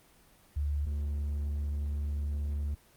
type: tone pair in turn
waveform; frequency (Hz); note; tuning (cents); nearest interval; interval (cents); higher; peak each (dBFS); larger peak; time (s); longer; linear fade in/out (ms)
sine / triangle; 72.7 / 72.7; D2 / D2; -17 / -17; unison; 0; neither; -28; neither; 0.56-0.86 / 0.86-2.75; second; 10
effects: pink hiss -61 dBFS RMS until 2.96 s + Opus 24 kbps